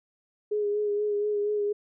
sine tone with vibrato, 415.3 Hz, G#4, in tune, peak -24 dBFS, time 0.51-1.73 s, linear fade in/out 10 ms, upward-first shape sine, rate 4.2 Hz, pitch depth 26 cents each way, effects none

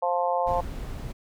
harmonic tone, 175.8 Hz, F3, 12 cents sharp, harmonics 3 / 4 / 5 / 6, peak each -27 / -27 / -27 / -32 dBFS, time 0.02-0.61 s, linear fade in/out 10 ms
brown noise, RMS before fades -34 dBFS, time 0.46-1.13 s, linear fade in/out 20 ms
effects none

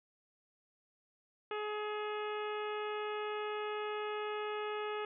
harmonic tone with a mistuned harmonic, 422.1 Hz, G#4, 28 cents sharp, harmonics 1 / 2 / 3 / 4 / 5 / 6 / 7 / 8, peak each -38 / -44 / -43 / -49 / -51 / -50 / -51 / -57 dBFS, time 1.51-5.05 s, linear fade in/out 2 ms, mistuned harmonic 7, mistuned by -40 cents, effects none

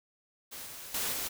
white noise with level steps, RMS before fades -43 / -45 / -33 / -35 dBFS, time 0.51-1.29 s, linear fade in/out 20 ms, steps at 0.66 / 0.94 / 1.12 s, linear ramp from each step 5 ms, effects none

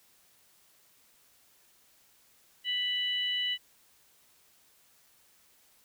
harmonic tone, 987.8 Hz, B5, in tune, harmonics 2 / 3 / 4, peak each -36 / -29 / -43 dBFS, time 2.64-3.58 s, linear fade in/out 50 ms, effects white hiss -64 dBFS RMS until 5.84 s

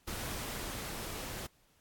pink noise with level ramp, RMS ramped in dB -39 to -42 dBFS, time 0.07-1.47 s, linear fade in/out 10 ms, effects pink hiss -69 dBFS RMS until 1.8 s + AAC 64 kbps

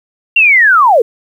sine linear sweep, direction down, 2794 to 415.3 Hz, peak -4 dBFS, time 0.36-1.02 s, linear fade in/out 5 ms, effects 7-bit

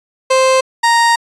30% pulse tone pair in turn, 523.3 / 932.4 Hz, C5 / A#5, 0 / 0 cents, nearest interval minor seventh, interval 1000 cents, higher second, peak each -6 dBFS, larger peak neither, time 0.3-0.61 / 0.83-1.16 s, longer second, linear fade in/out 10 ms, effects resampled to 22050 Hz

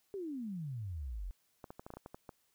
sine exponential sweep, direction down, 410.8 to 41.2 Hz, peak -38 dBFS, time 0.14-1.31 s, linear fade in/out 0 ms
clicks, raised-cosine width 1 ms, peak -32 dBFS, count 10, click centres 1.642 / 1.705 / 1.795 / 1.865 / 1.904 / 1.938 / 1.97 / 2.061 / 2.145 / 2.292 s
effects white hiss -75 dBFS RMS until 2.54 s

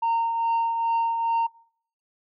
sine tone with tremolo, 920 Hz, A#5, 23 cents flat, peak -17 dBFS, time 0.02-1.47 s, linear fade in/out 10 ms, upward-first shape triangle, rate 2.4 Hz, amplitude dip 55%, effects noise-tail reverb RT60 0.6 s tail -25 dB re dry + tanh soft clip ceiling -19 dBFS

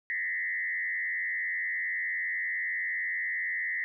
sine tone with frequency modulation, 1938 Hz, B6, 33 cents flat, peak -29 dBFS, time 0.1-3.84 s, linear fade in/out 0 ms, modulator 88.7 Hz, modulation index 1.6, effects none

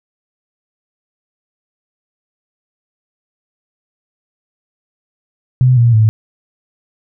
sine tone with pitch steps, 127.3 / 118.4 / 109.6 Hz, C3 / A#2 / A2, -47 / +27 / -6 cents, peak -6 dBFS, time 5.61-6.09 s, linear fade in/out 0 ms, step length 160 ms, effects none

